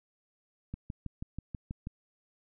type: click train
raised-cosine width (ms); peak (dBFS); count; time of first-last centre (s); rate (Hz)
5; -25; 8; 0.74-1.871; 6.19
effects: none